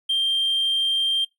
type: tone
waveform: triangle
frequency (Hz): 3173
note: G7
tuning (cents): +20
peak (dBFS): -16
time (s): 0.09-1.25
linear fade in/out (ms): 10
effects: noise-tail reverb RT60 0.2 s tail -26 dB re dry + tanh soft clip ceiling -15 dBFS